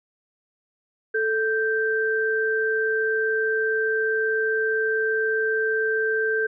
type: tone pair together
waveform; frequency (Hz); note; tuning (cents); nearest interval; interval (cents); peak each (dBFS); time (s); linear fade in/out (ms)
sine; 439.5 / 1566.2; A4 / G6; -2 / -2; octave + minor seventh; 2200; -23; 1.14-6.47; 10
effects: none